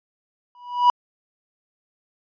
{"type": "tone with exponential growth", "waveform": "triangle", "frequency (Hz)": 977, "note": "B5", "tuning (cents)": -19, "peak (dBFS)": -7, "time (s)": [0.55, 0.9], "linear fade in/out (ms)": 1, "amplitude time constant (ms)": 75, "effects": ["resampled to 11025 Hz"]}